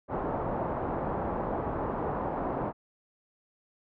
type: low-pass noise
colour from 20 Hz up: white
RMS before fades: -32 dBFS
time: 0.08-2.73 s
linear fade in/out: 50 ms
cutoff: 960 Hz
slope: 24 dB/octave
effects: none